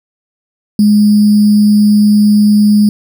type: tone with sample-and-hold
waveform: sine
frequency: 208.8 Hz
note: G#3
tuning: 10 cents sharp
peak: -4 dBFS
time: 0.79-2.89 s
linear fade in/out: 2 ms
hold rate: 4900 Hz
effects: none